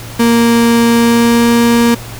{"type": "tone with pitch glide", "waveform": "35% pulse", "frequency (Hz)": [233.1, 234.9], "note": ["A#3", "A#3"], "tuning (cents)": [0, 13], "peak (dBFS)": -5, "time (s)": [0.19, 1.95], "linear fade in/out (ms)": 10, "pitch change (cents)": 13, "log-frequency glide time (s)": [0.89, 1.51], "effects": ["added 115 Hz sine -28 dBFS peak until 2.19 s", "pink hiss -30 dBFS RMS until 2.19 s"]}